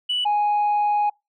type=tone pair in turn; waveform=sine; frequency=2960 / 830.6 Hz; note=F#7 / G#5; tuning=0 / 0 cents; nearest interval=octave + minor seventh; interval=2200 cents; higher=first; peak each=-19 / -15 dBFS; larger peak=second; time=0.09-0.25 / 0.25-1.1 s; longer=second; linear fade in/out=10 ms; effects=noise-tail reverb RT60 0.2 s tail -25 dB re dry + tanh soft clip ceiling -16 dBFS